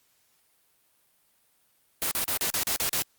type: noise bursts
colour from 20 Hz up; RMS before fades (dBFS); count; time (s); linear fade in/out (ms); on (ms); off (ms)
white; -27; 8; 2.02-3.022; 0; 92; 38
effects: white hiss -67 dBFS RMS until 3.18 s + Opus 48 kbps